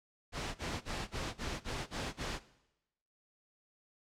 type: noise bursts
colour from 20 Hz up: pink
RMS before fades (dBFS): -38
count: 8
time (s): 0.32-2.398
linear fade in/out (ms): 50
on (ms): 230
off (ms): 34
effects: noise-tail reverb RT60 0.9 s tail -18 dB re dry + low-pass 6000 Hz 12 dB/octave